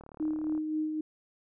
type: click train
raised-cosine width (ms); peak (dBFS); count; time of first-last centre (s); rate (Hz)
1; -34; 22; 0.01-0.578; 37
type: tone with tremolo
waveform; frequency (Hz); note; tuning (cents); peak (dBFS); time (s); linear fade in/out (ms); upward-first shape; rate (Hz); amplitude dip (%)
sine; 309.7; D#4; -8; -27; 0.2-1.01; 5; sine; 3.8; 40
effects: none